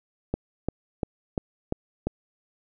click train, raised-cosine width 2 ms, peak -12 dBFS, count 6, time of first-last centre 0.34-2.07 s, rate 2.89 Hz, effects none

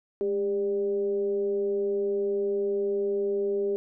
sine tone with frequency modulation, 400.1 Hz, G4, 35 cents sharp, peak -24 dBFS, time 0.21-3.76 s, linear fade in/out 0 ms, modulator 192 Hz, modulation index 0.38, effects none

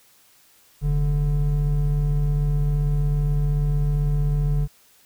triangle tone pair together, 43.38 / 145.9 Hz, F1 / D3, -11 / -11 cents, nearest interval octave + major sixth, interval 2100 cents, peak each -19 dBFS, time 0.81-4.68 s, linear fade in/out 50 ms, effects white hiss -56 dBFS RMS until 5.05 s

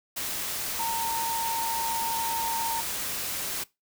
sine tone in noise, 916 Hz, A#5, 31 cents flat, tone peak -28 dBFS, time 0.79-2.81 s, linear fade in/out 10 ms, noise white, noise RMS -32 dBFS, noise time 0.16-3.64 s, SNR +1 dB, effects noise-tail reverb RT60 0.2 s tail -20 dB re dry

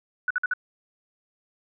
sine tone bursts, 1480 Hz, F#6, in tune, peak -21 dBFS, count 4, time 0.28-0.536 s, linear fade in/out 2 ms, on 25 ms, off 52 ms, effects none

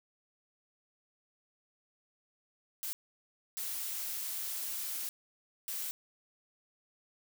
blue noise bursts at uneven times, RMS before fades -38 dBFS, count 3, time 2.83-2.93 / 3.57-5.09 / 5.68-5.91 s, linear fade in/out 0 ms, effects none

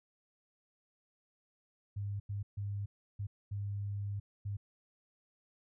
sine tone bursts at uneven times, 101.1 Hz, G#2, 46 cents flat, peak -35 dBFS, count 6, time 1.96-2.2 / 2.29-2.43 / 2.57-2.86 / 3.19-3.27 / 3.51-4.2 / 4.45-4.57 s, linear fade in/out 10 ms, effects none

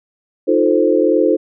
sine chord, F dominant seventh, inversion third, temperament equal with one note detuned, 311.1 / 352.7 / 440 / 523.3 Hz, Eb4 / F4 / A4 / C5, 0 / +17 / 0 / 0 cents, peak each -16 dBFS, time 0.47-1.37 s, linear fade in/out 20 ms, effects none

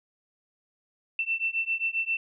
sine beating tone pair, 2678 / 2685.5 Hz, E7 / E7, +27 / +32 cents, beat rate 7.5 Hz, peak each -29 dBFS, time 1.19-2.17 s, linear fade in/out 2 ms, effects none

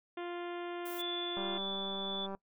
harmonic tone, 349.2 Hz, F4, in tune, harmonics 1 / 2 / 3 / 4 / 5 / 6 / 7 / 8 / 9 / 10, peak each -39 / -45 / -49 / -51 / -53 / -55 / -56 / -57 / -58 / -59 dBFS, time 0.17-1.58 s, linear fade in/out 5 ms
violet noise, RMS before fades -47 dBFS, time 0.85-1.02 s, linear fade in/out 10 ms
sine tone with tremolo, 3470 Hz, A7, 25 cents flat, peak -36 dBFS, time 0.98-2.27 s, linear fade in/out 20 ms, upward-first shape triangle, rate 1.8 Hz, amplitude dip 25%
click train, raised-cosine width 1 ms, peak -29 dBFS, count 192, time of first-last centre 1.37-2.349 s, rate 195 Hz
effects noise-tail reverb RT60 0.1 s tail -22 dB re dry

